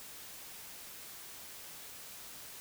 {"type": "silence", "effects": ["white hiss -49 dBFS RMS until 2.6 s"]}